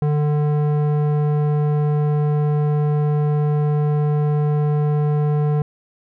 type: tone with low-pass filter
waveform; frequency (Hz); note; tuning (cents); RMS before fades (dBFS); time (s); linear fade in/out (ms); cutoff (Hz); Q
square; 148.6; D3; +21; -18; 0.02-5.62; 2; 780; 0.72
effects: none